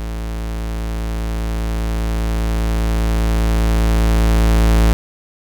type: tone with level ramp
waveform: 45% pulse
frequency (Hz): 55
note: A1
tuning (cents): 0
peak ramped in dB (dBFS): -22 to -9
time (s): 0-4.93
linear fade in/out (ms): 0
effects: none